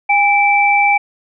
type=tone pair together; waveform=sine; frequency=814 / 2327 Hz; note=G#5 / D7; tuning=-35 / -17 cents; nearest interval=octave + tritone; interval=1818 cents; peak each=-12 dBFS; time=0.09-0.98 s; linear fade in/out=10 ms; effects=none